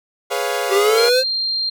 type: chord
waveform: sawtooth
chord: C# dominant seventh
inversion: second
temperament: equal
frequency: 415.3 / 493.9 / 554.4 / 698.5 Hz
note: G#4 / B4 / C#5 / E#5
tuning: 0 / 0 / 0 / 0 cents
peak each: -21 dBFS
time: 0.3-1.1 s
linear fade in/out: 20 ms
type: exponential sweep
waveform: square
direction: up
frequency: 381.5 to 530 Hz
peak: -14 dBFS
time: 0.69-1.24 s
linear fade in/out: 50 ms
type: tone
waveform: sine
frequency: 4186 Hz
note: C8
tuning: in tune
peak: -18 dBFS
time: 0.97-1.7 s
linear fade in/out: 10 ms
effects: none